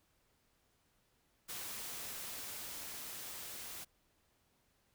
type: noise with level ramp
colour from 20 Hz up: white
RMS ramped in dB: -44 to -47 dBFS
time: 1.48-3.85 s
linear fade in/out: 20 ms
effects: pink hiss -75 dBFS RMS until 4.94 s